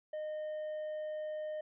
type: tone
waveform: triangle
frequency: 614 Hz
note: D#5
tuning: 23 cents flat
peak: -35 dBFS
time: 0.13-1.61 s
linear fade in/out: 5 ms
effects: resampled to 8000 Hz